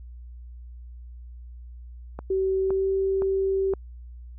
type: click train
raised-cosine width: 1 ms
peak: -20 dBFS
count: 4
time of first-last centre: 2.19-3.736 s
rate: 1.94 Hz
type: tone with pitch glide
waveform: sine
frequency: 382 to 386.4 Hz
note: G4 to G4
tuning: -45 to -25 cents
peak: -21 dBFS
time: 2.3-3.74 s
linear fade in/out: 5 ms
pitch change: +20 cents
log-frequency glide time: 2.6-2.89 s
effects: added 60 Hz sine -39 dBFS peak until 4.38 s